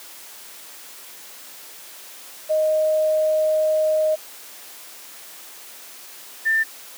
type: tone pair in turn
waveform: sine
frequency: 622.3 / 1788.8 Hz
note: D#5 / A6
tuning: 0 / +28 cents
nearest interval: octave + tritone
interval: 1828 cents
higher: second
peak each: -16 dBFS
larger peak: neither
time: 2.49-4.16 / 6.45-6.64 s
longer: first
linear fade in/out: 20 ms
effects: white hiss -41 dBFS RMS until 6.97 s + high-pass 300 Hz 12 dB/octave